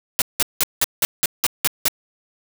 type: noise bursts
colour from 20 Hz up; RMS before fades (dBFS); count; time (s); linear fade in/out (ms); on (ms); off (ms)
white; -17; 9; 0.19-1.882; 0; 28; 180
effects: none